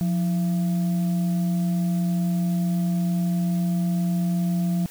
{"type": "tone with frequency modulation", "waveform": "sine", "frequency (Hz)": 176, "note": "F3", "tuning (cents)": 14, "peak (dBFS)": -20, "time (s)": [0.01, 4.86], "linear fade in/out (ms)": 0, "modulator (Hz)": 501, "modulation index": 0.24, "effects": ["white hiss -45 dBFS RMS until 4.9 s"]}